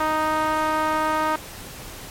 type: tone with band-pass filter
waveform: sawtooth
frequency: 311.1 Hz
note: D#4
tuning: in tune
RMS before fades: -22 dBFS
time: 0-1.36 s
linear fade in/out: 5 ms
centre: 1100 Hz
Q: 2.2
effects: pink hiss -38 dBFS RMS until 2.1 s + MP3 64 kbps